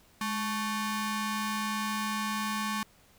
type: ring-modulated tone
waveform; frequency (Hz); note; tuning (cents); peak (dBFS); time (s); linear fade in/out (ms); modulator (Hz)
sawtooth; 659.3; E5; 0; -23; 0.21-2.83; 2; 449
effects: pink hiss -61 dBFS RMS until 3.18 s